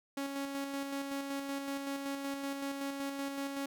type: tone with tremolo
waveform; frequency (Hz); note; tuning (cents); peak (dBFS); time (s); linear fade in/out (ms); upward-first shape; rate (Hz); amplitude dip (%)
sawtooth; 277.2; C#4; 0; -31; 0.17-3.66; 5; square; 5.3; 35
effects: none